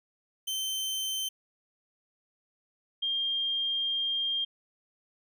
sawtooth / sine tone pair in turn, 3096 / 3206 Hz, G7 / G7, -22 / +38 cents, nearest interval minor second, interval 60 cents, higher second, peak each -27 dBFS, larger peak neither, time 0.47-1.29 / 3.02-4.45 s, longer second, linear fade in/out 10 ms, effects none

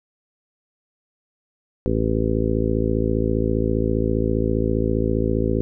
harmonic tone, 55 Hz, A1, in tune, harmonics 1 / 2 / 3 / 4 / 5 / 6 / 7 / 8 / 9, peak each -25 / -25 / -30 / -26 / -26 / -31 / -25 / -31 / -28 dBFS, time 1.86-5.61 s, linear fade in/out 0 ms, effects none

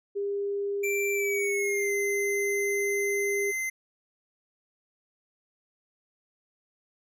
sine tone, 402.2 Hz, G4, 44 cents sharp, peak -27 dBFS, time 0.15-3.52 s, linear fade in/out 20 ms
square tone with pitch glide, 2349 to 2069 Hz, D7 to C7, 0 to -20 cents, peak -29 dBFS, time 0.83-3.7 s, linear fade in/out 10 ms, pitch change -220 cents, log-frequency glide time 1.13-1.92 s
effects none

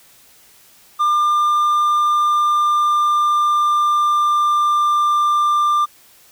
triangle tone with pitch glide, 1198 to 1190.4 Hz, D6 to D6, +34 to +23 cents, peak -11 dBFS, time 0.99-5.86 s, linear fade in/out 20 ms, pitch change -11 cents, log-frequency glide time 2.03-5.22 s, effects white hiss -49 dBFS RMS until 6.31 s

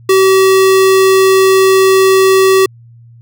square tone, 382.1 Hz, G4, 44 cents flat, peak -6 dBFS, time 0.09-2.66 s, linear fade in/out 5 ms, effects added 117 Hz sine -36 dBFS peak until 3.21 s

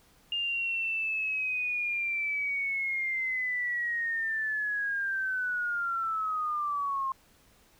sine linear sweep, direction down, 2822 to 1059 Hz, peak -28 dBFS, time 0.32-7.12 s, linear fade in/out 2 ms, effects pink hiss -62 dBFS RMS until 7.79 s

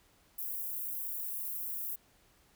white high-pass noise, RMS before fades -38 dBFS, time 0.38-1.96 s, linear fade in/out 10 ms, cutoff 12000 Hz, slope 24 dB/octave, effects pink hiss -66 dBFS RMS until 2.55 s

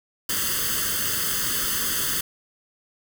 white noise with comb filter, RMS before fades -25 dBFS, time 0.29-2.21 s, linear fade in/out 5 ms, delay 0.63 ms, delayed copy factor +0.95, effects none

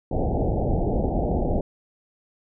pink low-pass noise, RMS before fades -23 dBFS, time 0.11-1.61 s, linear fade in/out 5 ms, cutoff 810 Hz, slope 96 dB/octave, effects none

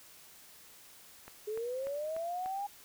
click train, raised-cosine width 0.5 ms, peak -32 dBFS, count 5, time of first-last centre 1.28-2.46 s, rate 3.39 Hz
sine linear sweep, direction up, 415.3 to 820 Hz, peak -34 dBFS, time 1.47-2.67 s, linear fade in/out 10 ms
effects white hiss -56 dBFS RMS until 2.84 s

